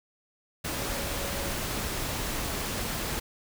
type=tone in noise; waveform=sine; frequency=560 Hz; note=C#5; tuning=18 cents sharp; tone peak=-41 dBFS; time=0.73-1.54 s; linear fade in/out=10 ms; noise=pink; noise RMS=-32 dBFS; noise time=0.64-3.2 s; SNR=-12 dB; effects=none